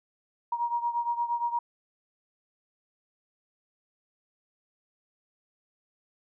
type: beating tone pair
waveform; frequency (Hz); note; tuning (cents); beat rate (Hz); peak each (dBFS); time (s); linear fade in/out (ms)
sine; 945 / 953.6; A#5 / A#5; +23 / +39; 8.6; -28 / -32; 0.52-1.59; 5
effects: none